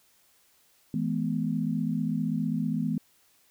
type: tone cluster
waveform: sine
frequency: 163.2 / 212.5 / 247.9 Hz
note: E3 / G#3 / B3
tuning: -17 / +40 / +7 cents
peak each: -30 dBFS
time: 0.94-2.98 s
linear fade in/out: 2 ms
effects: white hiss -64 dBFS RMS until 3.5 s